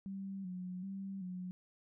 sine tone with vibrato, 188.2 Hz, F#3, 30 cents sharp, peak -40 dBFS, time 0.06-1.51 s, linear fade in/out 0 ms, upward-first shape square, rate 1.3 Hz, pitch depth 57 cents each way, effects none

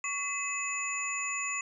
sine tone cluster, 1126 / 2025 / 2575 / 6970 Hz, C#6 / B6 / E7 / A8, +27 / +43 / -41 / -17 cents, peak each -38 / -38 / -35 / -36 dBFS, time 0.04-1.61 s, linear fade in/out 2 ms, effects none

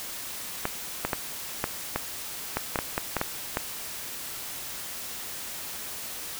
clicks, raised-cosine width 0.5 ms, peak -10 dBFS, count 12, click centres 0.654 / 1.05 / 1.132 / 1.641 / 1.96 / 2.57 / 2.758 / 2.789 / 2.979 / 3.167 / 3.214 / 3.571 s, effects white hiss -37 dBFS RMS until 6.39 s

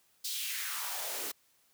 white noise with high-pass filter sweep, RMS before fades -37 dBFS, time 0.24-1.32 s, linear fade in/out 10 ms, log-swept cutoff 4500 to 300 Hz, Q 2.5, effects white hiss -69 dBFS RMS until 1.73 s + high-pass 60 Hz 12 dB/octave

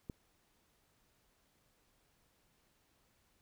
click, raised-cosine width 3 ms, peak -29 dBFS, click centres 0.098 s, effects pink hiss -74 dBFS RMS until 3.41 s

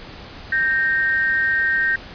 sine tone pair together, 1568 / 1854.5 Hz, G6 / A#6, 0 / -9 cents, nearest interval minor third, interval 291 cents, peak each -19 dBFS, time 0.52-1.96 s, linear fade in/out 5 ms, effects pink hiss -38 dBFS RMS until 2.14 s + resampled to 11025 Hz

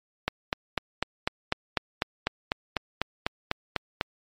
click train, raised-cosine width 0.3 ms, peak -8 dBFS, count 16, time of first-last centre 0.28-4.011 s, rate 4.02 Hz, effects MP3 64 kbps

